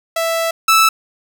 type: tone pair in turn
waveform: sawtooth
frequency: 660 / 1313.9 Hz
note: E5 / E6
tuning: +2 / -6 cents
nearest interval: octave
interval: 1192 cents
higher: second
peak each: -12 / -5 dBFS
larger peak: second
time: 0.16-0.51 / 0.68-0.89 s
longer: first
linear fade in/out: 5 ms
effects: none